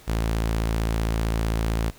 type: tone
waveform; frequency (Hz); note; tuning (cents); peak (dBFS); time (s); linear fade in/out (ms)
sawtooth; 55.5; A1; +16; -18; 0.07-1.91; 20
effects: pink hiss -50 dBFS RMS until 1.98 s